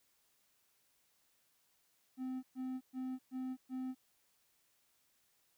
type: tone bursts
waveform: triangle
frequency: 258 Hz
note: C4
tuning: 24 cents flat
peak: -36 dBFS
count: 5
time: 2.17-3.95 s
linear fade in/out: 50 ms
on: 260 ms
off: 120 ms
effects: white hiss -75 dBFS RMS until 5.57 s